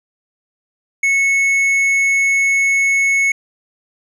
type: tone with tanh clipping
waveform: sine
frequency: 2200 Hz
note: C#7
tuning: 14 cents flat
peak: -13 dBFS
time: 1.03-3.32 s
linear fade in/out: 5 ms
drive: 7 dB
effects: none